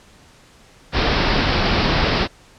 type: low-pass noise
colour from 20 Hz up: pink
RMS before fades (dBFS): -18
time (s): 0.92-2.28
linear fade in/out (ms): 50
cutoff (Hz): 5300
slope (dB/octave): 96
effects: pink hiss -49 dBFS RMS until 2.58 s + low-pass 8000 Hz 12 dB/octave